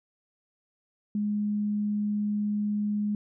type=tone; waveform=sine; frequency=208.1 Hz; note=G#3; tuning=4 cents sharp; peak=-25 dBFS; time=1.15-3.15 s; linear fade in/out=2 ms; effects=none